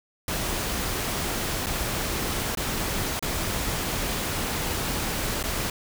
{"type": "noise with dropouts", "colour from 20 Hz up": "pink", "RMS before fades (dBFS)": -28, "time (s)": [0.28, 5.7], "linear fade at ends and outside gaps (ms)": 2, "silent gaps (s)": [[1.661, 1.667], [2.551, 2.572], [3.194, 3.225], [5.428, 5.438]], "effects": []}